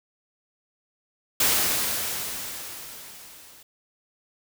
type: noise with level ramp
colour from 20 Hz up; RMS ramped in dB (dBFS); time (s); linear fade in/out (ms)
white; -20 to -50; 1.4-3.63; 5
effects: none